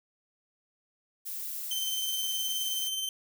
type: noise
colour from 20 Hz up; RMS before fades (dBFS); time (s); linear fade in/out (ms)
violet; -37; 1.25-2.89; 20
type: tone with tremolo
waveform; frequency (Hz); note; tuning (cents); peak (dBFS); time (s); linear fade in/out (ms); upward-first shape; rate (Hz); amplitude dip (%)
sawtooth; 3100; G7; -20; -26; 1.71-3.09; 2; sine; 19; 35
effects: none